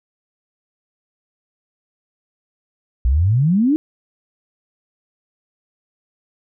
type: exponential sweep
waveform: sine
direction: up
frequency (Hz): 57.3 to 320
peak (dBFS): -12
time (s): 3.05-3.76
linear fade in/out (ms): 0
effects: none